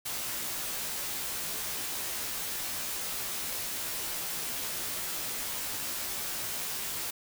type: noise with comb filter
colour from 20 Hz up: white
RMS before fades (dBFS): -35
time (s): 0.05-7.11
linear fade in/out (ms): 10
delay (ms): 15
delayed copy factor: -0.85
effects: none